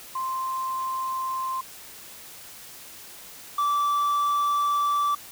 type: tone pair in turn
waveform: sine / triangle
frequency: 1046.5 / 1162 Hz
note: C6 / D6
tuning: 0 / -19 cents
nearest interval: major second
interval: 181 cents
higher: second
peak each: -26 / -19 dBFS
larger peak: second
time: 0.15-1.61 / 3.58-5.15 s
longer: second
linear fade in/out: 5 ms
effects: white hiss -44 dBFS RMS until 5.31 s